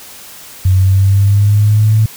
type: linear sweep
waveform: sine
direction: up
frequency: 92.5 to 110 Hz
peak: -6 dBFS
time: 0.65-2.06 s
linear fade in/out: 5 ms
effects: white hiss -34 dBFS RMS until 2.16 s